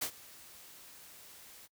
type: noise with ADSR envelope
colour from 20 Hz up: white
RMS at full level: -33 dBFS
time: 0.01-1.68 s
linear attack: 13 ms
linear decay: 82 ms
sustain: -21 dB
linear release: 32 ms
effects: noise-tail reverb RT60 0.1 s tail -24 dB re dry